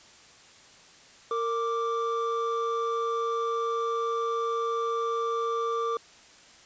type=tone pair together; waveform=triangle; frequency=460 / 1174.7 Hz; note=A#4 / D6; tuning=-23 / 0 cents; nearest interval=octave + major third; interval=1623 cents; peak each=-27 dBFS; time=1.31-5.97 s; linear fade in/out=2 ms; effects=white hiss -53 dBFS RMS until 6.65 s + resampled to 16000 Hz